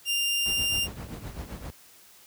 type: tone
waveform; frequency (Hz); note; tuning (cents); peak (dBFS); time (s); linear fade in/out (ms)
sawtooth; 2795; F7; +1; -21; 0.05-0.88; 50
type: noise with tremolo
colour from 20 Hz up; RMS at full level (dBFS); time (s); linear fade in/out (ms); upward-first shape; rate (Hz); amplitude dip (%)
brown; -32; 0.46-1.7; 0; triangle; 7.7; 75
effects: white hiss -54 dBFS RMS until 2.26 s + high-pass 60 Hz 12 dB/octave